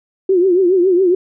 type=tone with vibrato; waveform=sine; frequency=365.9 Hz; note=F#4; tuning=19 cents flat; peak=-9 dBFS; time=0.29-1.15 s; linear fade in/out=5 ms; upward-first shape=triangle; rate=7.2 Hz; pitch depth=130 cents each way; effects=none